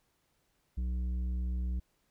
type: tone with tanh clipping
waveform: sine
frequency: 61.74 Hz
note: B1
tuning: in tune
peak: -32 dBFS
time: 0.77-1.8 s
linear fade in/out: 10 ms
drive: 8 dB
effects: pink hiss -75 dBFS RMS until 2.1 s